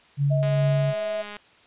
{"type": "tone with tremolo", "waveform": "sine", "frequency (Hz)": 141.6, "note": "C#3", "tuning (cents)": 37, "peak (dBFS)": -18, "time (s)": [0.17, 0.94], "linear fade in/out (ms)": 50, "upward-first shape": "triangle", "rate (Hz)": 2.5, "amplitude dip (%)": 30}
{"type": "tone with pitch glide", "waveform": "sine", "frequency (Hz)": [636, 643.8], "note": ["D#5", "E5"], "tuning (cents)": [38, -41], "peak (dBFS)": -25, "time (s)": [0.3, 1.23], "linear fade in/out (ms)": 20, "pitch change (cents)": 21, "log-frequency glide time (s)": [0.56, 0.81]}
{"type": "click train", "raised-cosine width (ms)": 0.3, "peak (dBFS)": -22, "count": 195, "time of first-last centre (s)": [0.43, 1.367], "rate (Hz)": 207}
{"effects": ["white hiss -55 dBFS RMS until 1.66 s", "resampled to 8000 Hz"]}